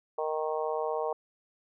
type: harmonic tone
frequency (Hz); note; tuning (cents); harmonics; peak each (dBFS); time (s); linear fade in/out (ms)
155.56; D#3; 0; 3 / 4 / 5 / 6 / 7; -32 / -34 / -36 / -38 / -39; 0.18-1.13; 5
effects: none